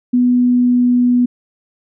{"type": "tone with pitch glide", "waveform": "sine", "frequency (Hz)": [246.9, 245.5], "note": ["B3", "B3"], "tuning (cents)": [0, -10], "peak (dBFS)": -9, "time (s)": [0.13, 1.26], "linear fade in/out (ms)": 10, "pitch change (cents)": -10, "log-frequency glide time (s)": [0.27, 1], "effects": []}